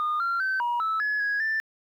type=tone with pitch steps; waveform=sine; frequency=1221 / 1377 / 1540 / 957 / 1309 / 1698 / 1661 / 1771 Hz; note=D#6 / F6 / G6 / A#5 / E6 / G#6 / G#6 / A6; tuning=-33 / -25 / -31 / +45 / -13 / +38 / 0 / +11 cents; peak=-22 dBFS; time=0-1.6 s; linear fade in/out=0 ms; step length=200 ms; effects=tanh soft clip ceiling -21 dBFS + 10-bit